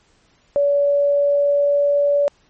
sine tone with pitch glide, 570 to 573.6 Hz, C#5 to D5, +48 to -41 cents, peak -13 dBFS, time 0.56-2.28 s, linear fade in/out 0 ms, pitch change +11 cents, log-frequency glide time 0.73-1.96 s, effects pink hiss -58 dBFS RMS until 2.49 s + MP3 32 kbps

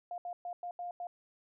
sine tone bursts at uneven times, 705 Hz, F5, 16 cents sharp, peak -37 dBFS, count 6, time 0.11-0.18 / 0.25-0.33 / 0.45-0.53 / 0.63-0.71 / 0.79-0.91 / 1-1.07 s, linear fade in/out 2 ms, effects none

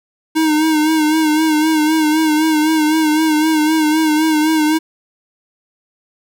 square tone with vibrato, 311.1 Hz, D#4, in tune, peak -12 dBFS, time 0.35-4.79 s, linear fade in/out 20 ms, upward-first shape sine, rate 3.9 Hz, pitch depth 47 cents each way, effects 9-bit

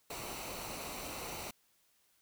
pink noise with comb filter, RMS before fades -43 dBFS, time 0.1-1.51 s, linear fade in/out 5 ms, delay 0.59 ms, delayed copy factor -0.55, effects white hiss -72 dBFS RMS until 2.21 s

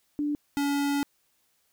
sine / square tone pair in turn, 293.7 / 283.9 Hz, D4 / C#4, 0 / +41 cents, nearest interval minor second, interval 59 cents, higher first, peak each -25 dBFS, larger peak neither, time 0.19-0.35 / 0.57-1.03 s, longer second, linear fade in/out 0 ms, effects white hiss -70 dBFS RMS until 1.72 s

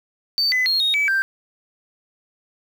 sine tone with pitch steps, 4570 / 2013 / 4257 / 3736 / 2294 / 1572 Hz, D8 / B6 / C8 / A#7 / D7 / G6, -48 / +33 / +29 / +3 / -41 / +4 cents, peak -15 dBFS, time 0.38-1.22 s, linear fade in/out 0 ms, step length 140 ms, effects tanh soft clip ceiling -13 dBFS + 7-bit

